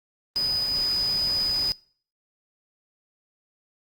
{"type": "tone in noise", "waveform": "sine", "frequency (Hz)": 4981, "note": "D#8", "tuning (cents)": 1, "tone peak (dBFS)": -21, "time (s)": [0.36, 1.72], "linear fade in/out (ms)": 0, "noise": "pink", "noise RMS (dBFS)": -38, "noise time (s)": [0.36, 1.72], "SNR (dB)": 14, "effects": ["noise-tail reverb RT60 0.5 s tail -24 dB re dry", "Opus 32 kbps"]}